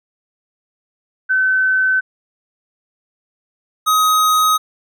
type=tone pair in turn; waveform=sine / square; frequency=1524 / 1259.7 Hz; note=G6 / D#6; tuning=-49 / +21 cents; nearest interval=minor third; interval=330 cents; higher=first; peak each=-12 dBFS; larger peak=neither; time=1.29-2.01 / 3.86-4.58 s; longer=neither; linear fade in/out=20 ms; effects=none